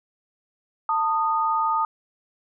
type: tone pair together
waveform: sine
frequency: 893 / 1236.3 Hz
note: A5 / D#6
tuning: +25 / -11 cents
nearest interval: tritone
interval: 564 cents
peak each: -23 / -22 dBFS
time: 0.89-1.85 s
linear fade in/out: 2 ms
effects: none